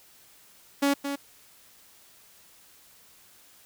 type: tone with echo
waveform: sawtooth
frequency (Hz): 281.1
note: C#4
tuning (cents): +24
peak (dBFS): -17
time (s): 0.82-0.94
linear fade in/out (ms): 10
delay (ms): 220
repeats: 1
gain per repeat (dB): -8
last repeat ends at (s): 1.16
effects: white hiss -56 dBFS RMS until 3.65 s